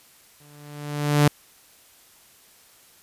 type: tone with exponential growth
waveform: sawtooth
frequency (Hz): 146.83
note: D3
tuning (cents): 0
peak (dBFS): -9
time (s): 0.4-1.28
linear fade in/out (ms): 5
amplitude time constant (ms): 190
effects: white hiss -54 dBFS RMS until 3.02 s + resampled to 32000 Hz